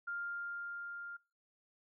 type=tone with level ramp; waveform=sine; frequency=1400 Hz; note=F6; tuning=4 cents sharp; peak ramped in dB=-37 to -44 dBFS; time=0.07-1.17 s; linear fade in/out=10 ms; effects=noise-tail reverb RT60 0.4 s tail -26 dB re dry